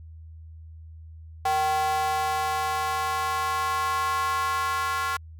square tone with high-pass filter sweep, 154.2 Hz, D#3, 15 cents flat, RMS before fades -26 dBFS, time 1.45-5.17 s, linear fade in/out 5 ms, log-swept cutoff 780 to 1200 Hz, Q 4.7, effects added 80 Hz sine -41 dBFS peak until 5.39 s

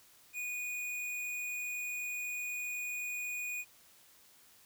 square tone, 2463 Hz, D#7, 18 cents flat, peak -37 dBFS, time 0.33-3.65 s, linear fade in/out 50 ms, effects white hiss -62 dBFS RMS until 4.65 s

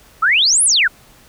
sine exponential two-way sweep, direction up then down, 1230 to 11175 to 1351 Hz, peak -10 dBFS, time 0.22-0.88 s, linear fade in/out 10 ms, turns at 0.64 s, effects pink hiss -47 dBFS RMS until 1.28 s

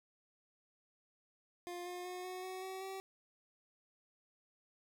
25% pulse tone with pitch steps, 352.2 / 357.3 / 362.5 / 367.8 / 373.1 / 378.6 / 384.1 Hz, F4 / F4 / F#4 / F#4 / F#4 / F#4 / G4, +15 / +40 / -35 / -10 / +14 / +40 / -35 cents, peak -39 dBFS, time 1.67-3 s, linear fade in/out 0 ms, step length 190 ms, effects none

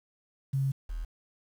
sine tone pair in turn, 135.8 / 40.4 Hz, C#3 / E1, -35 / -34 cents, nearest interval octave + major sixth, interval 2099 cents, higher first, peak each -25 / -32 dBFS, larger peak first, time 0.53-0.72 / 0.89-1.05 s, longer first, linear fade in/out 10 ms, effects 9-bit

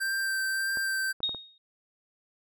square tone with vibrato, 1568 Hz, G6, in tune, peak -28 dBFS, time 0-1.13 s, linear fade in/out 20 ms, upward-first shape sine, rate 1.7 Hz, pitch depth 13 cents each way
clicks, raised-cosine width 1 ms, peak -28 dBFS, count 4, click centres 0.772 / 1.204 / 1.293 / 1.347 s
sine tone with exponential decay, 3729 Hz, A#7, in tune, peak -23 dBFS, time 1.23-1.58 s, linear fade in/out 2 ms, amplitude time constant 76 ms
effects none

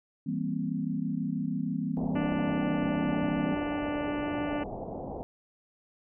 sine chord, C dominant seventh, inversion first, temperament just, 163.52 / 196.22 / 235.5 / 261.6 Hz, E3 / G3 / Bb3 / C4, -14 / +2 / +18 / 0 cents, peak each -34 dBFS, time 0.26-3.55 s, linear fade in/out 10 ms
white low-pass noise, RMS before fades -38 dBFS, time 1.97-5.23 s, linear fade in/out 0 ms, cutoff 800 Hz, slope 48 dB/octave
harmonic tone, 293.7 Hz, D4, in tune, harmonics 1 / 2 / 3 / 4 / 5 / 6 / 7 / 8 / 9 / 10, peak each -31 / -37 / -41 / -43 / -45 / -47 / -48 / -49 / -50 / -51 dBFS, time 2.15-4.64 s, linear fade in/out 10 ms
effects none

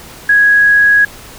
sine tone, 1661.2 Hz, G#6, in tune, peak -5 dBFS, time 0.29-1.05 s, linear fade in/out 5 ms, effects pink hiss -34 dBFS RMS until 1.38 s

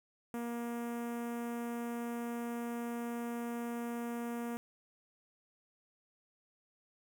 sawtooth tone with notch filter, 236.3 Hz, A#3, 24 cents sharp, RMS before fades -39 dBFS, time 0.34-4.57 s, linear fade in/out 0 ms, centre 4200 Hz, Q 0.5, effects none

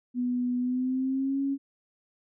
sine tone with pitch glide, 246.9 to 275.5 Hz, B3 to C#4, 0 to -11 cents, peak -25 dBFS, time 0.14-1.58 s, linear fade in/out 50 ms, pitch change +189 cents, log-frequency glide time 0.58-1.41 s, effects none

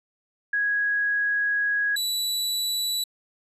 sine / sawtooth tone pair in turn, 1659 / 3946 Hz, G#6 / B7, -2 / -2 cents, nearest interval octave + minor third, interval 1500 cents, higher second, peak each -21 dBFS, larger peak neither, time 0.53-1.96 / 1.96-3.04 s, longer first, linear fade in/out 5 ms, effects resampled to 32000 Hz

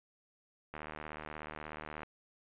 click train, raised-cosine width 0.5 ms, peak -28 dBFS, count 100, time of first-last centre 0.74-2.032 s, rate 76.6 Hz, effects resampled to 8000 Hz

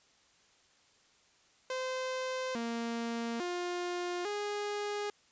sawtooth tone with pitch steps, 516 / 232.5 / 353.8 / 412.9 Hz, C5 / A#3 / F4 / G#4, -24 / -4 / +23 / -10 cents, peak -30 dBFS, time 1.7-5.1 s, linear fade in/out 2 ms, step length 850 ms, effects white hiss -66 dBFS RMS until 5.31 s + resampled to 16000 Hz

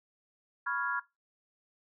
sine chord, C# dominant seventh, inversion third, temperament equal, 987.8 / 1108.7 / 1396.9 / 1661.2 Hz, B5 / C#6 / E#6 / G#6, 0 / 0 / 0 / 0 cents, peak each -38 / -38 / -34 / -35 dBFS, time 0.66-1 s, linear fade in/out 10 ms, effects noise-tail reverb RT60 0.2 s tail -17 dB re dry

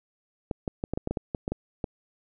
clicks, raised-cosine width 2 ms, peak -15 dBFS, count 12, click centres 0.512 / 0.678 / 0.839 / 0.936 / 0.975 / 1.074 / 1.11 / 1.172 / 1.348 / 1.479 / 1.52 / 1.842 s, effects none

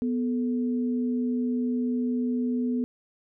sine tone pair together, 246.1 / 437.2 Hz, B3 / A4, -6 / -11 cents, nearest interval minor seventh, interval 995 cents, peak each -24 / -35 dBFS, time 0.02-2.84 s, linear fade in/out 0 ms, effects none

